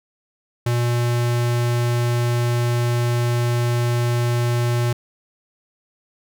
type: tone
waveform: square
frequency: 120 Hz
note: B2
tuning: 49 cents flat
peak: -18 dBFS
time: 0.66-4.93 s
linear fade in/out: 5 ms
effects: none